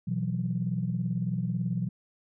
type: chord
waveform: sine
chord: B suspended fourth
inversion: none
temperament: equal with one note detuned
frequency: 123.47 / 166.83 / 185 Hz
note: B2 / E3 / F#3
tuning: 0 / +21 / 0 cents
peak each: -31 dBFS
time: 0.07-1.89 s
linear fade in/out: 10 ms
effects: tanh soft clip ceiling -17 dBFS